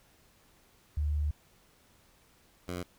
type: tone pair in turn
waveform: sine / 10% pulse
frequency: 74.3 / 88.92 Hz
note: D2 / F2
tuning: +21 / +32 cents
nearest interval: minor third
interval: 311 cents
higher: second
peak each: -27 dBFS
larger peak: neither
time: 0.97-1.31 / 2.68-2.83 s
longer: first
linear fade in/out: 5 ms
effects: pink hiss -64 dBFS RMS until 2.98 s